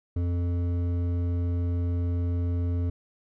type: tone with hard clipping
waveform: sine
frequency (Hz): 87.31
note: F2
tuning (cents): 0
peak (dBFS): -26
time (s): 0.16-2.9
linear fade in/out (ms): 5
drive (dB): 10
effects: none